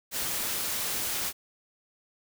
white noise, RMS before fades -31 dBFS, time 0.11-1.33 s, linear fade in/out 50 ms, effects none

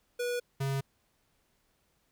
square tone pair in turn, 486.4 / 136.49 Hz, B4 / C#3, -26 / -26 cents, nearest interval octave + minor seventh, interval 2200 cents, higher first, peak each -31 / -30 dBFS, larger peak second, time 0.19-0.4 / 0.6-0.81 s, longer neither, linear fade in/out 10 ms, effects pink hiss -73 dBFS RMS until 2.11 s

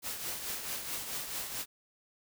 white noise with tremolo, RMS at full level -36 dBFS, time 0.02-1.66 s, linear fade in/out 50 ms, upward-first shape triangle, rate 4.6 Hz, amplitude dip 55%, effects none

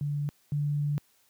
sine tone pair in turn, 145.3 / 146.08 Hz, D3 / D3, -18 / -9 cents, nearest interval unison, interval 9 cents, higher second, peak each -27 / -25 dBFS, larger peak second, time 0.01-0.29 / 0.52-0.98 s, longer second, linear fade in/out 0 ms, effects white hiss -66 dBFS RMS until 1.29 s + high-pass 80 Hz 12 dB/octave

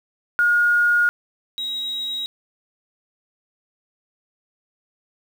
sine tone pair in turn, 1432 / 3823 Hz, F6 / A#7, +43 / +43 cents, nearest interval octave + perfect fourth, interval 1700 cents, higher second, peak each -14 / -24 dBFS, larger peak first, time 0.39-1.09 / 1.58-2.26 s, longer first, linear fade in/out 0 ms, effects 7-bit

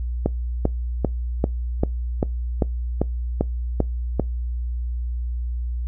click train, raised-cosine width 2 ms, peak -5 dBFS, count 11, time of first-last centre 0.26-4.197 s, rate 2.54 Hz, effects noise-tail reverb RT60 0.2 s tail -24 dB re dry + added 60 Hz sine -23 dBFS peak until 5.87 s

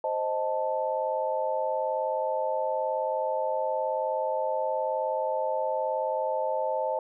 sine chord, A diminished, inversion first, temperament equal, 523.3 / 622.3 / 880 Hz, C5 / Eb5 / A5, 0 / 0 / 0 cents, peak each -30 dBFS, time 0.04-6.99 s, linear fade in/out 2 ms, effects none

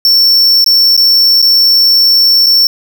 square tone with dropouts, 5430 Hz, F8, 50 cents flat, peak -5 dBFS, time 0.05-2.67 s, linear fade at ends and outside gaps 1 ms, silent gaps 0.643-0.662 / 0.966-0.976 / 1.418-1.425 / 2.462-2.467 s, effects none

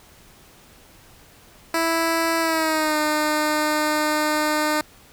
10% pulse tone with pitch glide, 329.6 to 304 Hz, E4 to D#4, 0 to -40 cents, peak -11 dBFS, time 1.74-4.81 s, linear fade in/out 2 ms, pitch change -140 cents, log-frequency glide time 2.4-2.97 s, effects pink hiss -50 dBFS RMS until 5.12 s

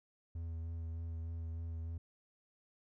triangle tone with vibrato, 82.41 Hz, E2, in tune, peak -37 dBFS, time 0.35-1.98 s, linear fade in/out 5 ms, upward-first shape sine, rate 3.3 Hz, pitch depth 19 cents each way, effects none

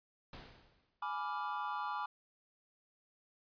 pink noise with exponential decay, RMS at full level -48 dBFS, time 0.33-1.07 s, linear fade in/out 2 ms, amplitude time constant 160 ms
triangle chord, G# diminished seventh, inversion none, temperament equal with one note detuned, 837.8 / 987.8 / 1174.7 / 1396.9 Hz, G#5 / B5 / D6 / F6, +15 / 0 / 0 / 0 cents, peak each -40 / -40 / -39 / -44 dBFS, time 1.02-2.06 s, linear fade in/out 5 ms
effects resampled to 11025 Hz

